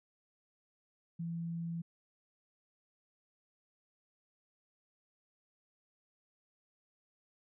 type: tone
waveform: sine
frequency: 167.8 Hz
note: E3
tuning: 31 cents sharp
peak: -36 dBFS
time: 1.19-1.82 s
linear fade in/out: 10 ms
effects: none